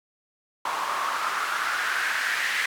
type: noise with band-pass filter sweep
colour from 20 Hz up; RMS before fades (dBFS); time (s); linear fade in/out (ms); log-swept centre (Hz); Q
white; -27; 0.65-2.66; 5; 1000 to 1900; 3.7
effects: none